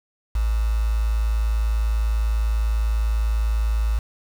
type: tone with quantisation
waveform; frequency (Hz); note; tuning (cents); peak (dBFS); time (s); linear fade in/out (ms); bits
sine; 55; A1; 0; -18; 0.35-3.99; 5; 6
effects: none